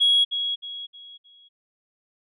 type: tone with echo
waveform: sine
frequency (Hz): 3322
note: G#7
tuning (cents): 0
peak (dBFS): -14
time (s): 0-0.25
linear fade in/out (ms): 20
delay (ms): 310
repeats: 4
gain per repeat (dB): -9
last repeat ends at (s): 1.49
effects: tanh soft clip ceiling -11 dBFS